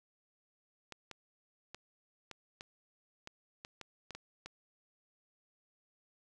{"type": "clicks", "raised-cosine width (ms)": 0.2, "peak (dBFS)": -28, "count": 11, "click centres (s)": [0.923, 1.113, 1.746, 2.313, 2.609, 3.274, 3.649, 3.813, 4.107, 4.15, 4.46], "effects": []}